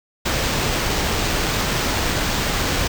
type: noise with sample-and-hold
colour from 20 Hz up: pink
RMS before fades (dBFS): -21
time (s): 0.25-2.88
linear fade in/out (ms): 10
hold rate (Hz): 11025
effects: none